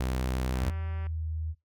sawtooth tone, 63.8 Hz, C2, 43 cents flat, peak -24 dBFS, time 0-0.7 s, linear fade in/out 5 ms
click train, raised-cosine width 0.5 ms, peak -33 dBFS, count 101, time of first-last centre 0.55-1.068 s, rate 193 Hz
sine tone with pitch glide, 81.6 to 79.46 Hz, E2 to D#2, -17 to +37 cents, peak -30 dBFS, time 0.59-1.55 s, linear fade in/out 50 ms, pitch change -46 cents, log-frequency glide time 0.9-1.26 s
effects noise-tail reverb RT60 0.2 s tail -22 dB re dry

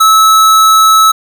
square tone, 1300 Hz, E6, 24 cents flat, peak -4 dBFS, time 0-1.12 s, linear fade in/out 10 ms, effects none

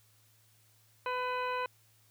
harmonic tone, 501 Hz, B4, 25 cents sharp, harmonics 1 / 2 / 3 / 4 / 5 / 6 / 8, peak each -37 / -34 / -41 / -48 / -42 / -50 / -52 dBFS, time 1.06-1.66 s, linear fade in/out 2 ms, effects added 109 Hz sine -67 dBFS peak until 2.1 s + white hiss -67 dBFS RMS until 2.1 s

